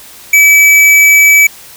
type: tone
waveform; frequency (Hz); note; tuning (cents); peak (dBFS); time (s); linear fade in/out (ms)
square; 2296; D7; -40; -3; 0.33-1.47; 5
effects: white hiss -34 dBFS RMS until 1.76 s